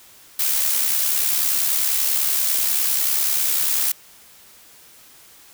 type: noise with amplitude modulation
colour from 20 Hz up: blue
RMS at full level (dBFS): -18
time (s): 0.39-3.92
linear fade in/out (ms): 5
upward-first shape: sine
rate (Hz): 70.2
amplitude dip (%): 45
effects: white hiss -48 dBFS RMS until 5.53 s